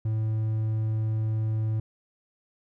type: tone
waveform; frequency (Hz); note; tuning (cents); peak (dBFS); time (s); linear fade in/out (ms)
triangle; 109.6; A2; -6; -22; 0.05-1.8; 5
effects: none